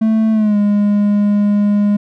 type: tone with pitch glide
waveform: triangle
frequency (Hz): 220.4 to 205.6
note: A3 to G#3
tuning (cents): +3 to -17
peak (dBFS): -8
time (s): 0.01-1.97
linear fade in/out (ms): 10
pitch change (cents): -120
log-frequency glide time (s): 0.32-0.57
effects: none